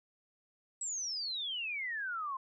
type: exponential sweep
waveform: sine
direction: down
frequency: 7902 to 1034 Hz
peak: -35 dBFS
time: 0.81-2.37 s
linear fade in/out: 5 ms
effects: none